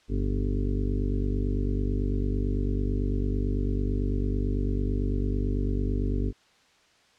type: harmonic tone with a mistuned harmonic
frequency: 49 Hz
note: G1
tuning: in tune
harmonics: 1 / 2 / 3 / 4 / 5 / 6 / 7 / 8 / 9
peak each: -26 / -31 / -40 / -42 / -33 / -36 / -46 / -37 / -41 dBFS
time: 0.08-6.33 s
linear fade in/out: 50 ms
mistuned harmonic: 3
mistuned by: -61 cents
effects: white hiss -61 dBFS RMS until 7.18 s + low-pass 5000 Hz 12 dB/octave